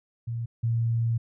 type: tone pair in turn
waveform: sine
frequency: 116.6 / 115.59 Hz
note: A#2 / A#2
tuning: +1 / -14 cents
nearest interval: unison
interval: 15 cents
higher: first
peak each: -28 / -22 dBFS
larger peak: second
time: 0.27-0.46 / 0.63-1.18 s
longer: second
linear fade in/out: 10 ms
effects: none